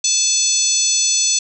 harmonic tone, 869 Hz, A5, 22 cents flat, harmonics 3 / 4 / 5 / 6 / 7 / 8 / 9, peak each -28 / -25 / -21 / -27 / -17 / -24 / -21 dBFS, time 0.04-1.39 s, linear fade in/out 5 ms, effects none

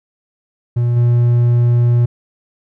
triangle tone with level steps, 120 Hz, B2, 49 cents flat, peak -10 / -7 dBFS, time 0.76-2.06 s, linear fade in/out 10 ms, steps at 0.96 s, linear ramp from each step 10 ms, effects none

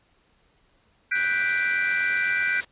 sine chord, G major seventh, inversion third, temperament equal, 1480 / 1568 / 1975.5 / 2349 Hz, F#6 / G6 / B6 / D7, 0 / 0 / 0 / 0 cents, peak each -27 dBFS, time 1.11-2.61 s, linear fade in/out 10 ms
white noise, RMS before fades -36 dBFS, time 1.15-2.65 s, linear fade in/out 5 ms
effects pink hiss -64 dBFS RMS until 2.71 s + resampled to 8000 Hz

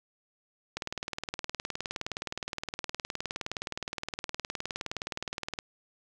click train, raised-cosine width 0.2 ms, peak -16 dBFS, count 94, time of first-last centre 0.77-5.589 s, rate 19.3 Hz, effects none

